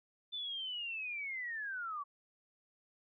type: linear sweep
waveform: sine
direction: down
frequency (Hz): 3546 to 1108.7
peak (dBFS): -38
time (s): 0.32-2.04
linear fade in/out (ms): 20
effects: none